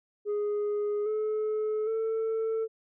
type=tone with pitch steps; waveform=sine; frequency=414.9 / 430 / 445.7 Hz; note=G#4 / A4 / A4; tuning=-2 / -40 / +22 cents; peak=-24 dBFS; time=0.25-2.68 s; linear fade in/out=50 ms; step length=810 ms; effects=tanh soft clip ceiling -26 dBFS